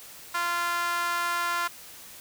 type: tone with high-pass filter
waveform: sawtooth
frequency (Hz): 346.1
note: F4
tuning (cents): -16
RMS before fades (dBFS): -28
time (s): 0.34-1.68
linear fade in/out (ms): 10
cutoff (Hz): 1200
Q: 3.6
effects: white hiss -46 dBFS RMS until 2.2 s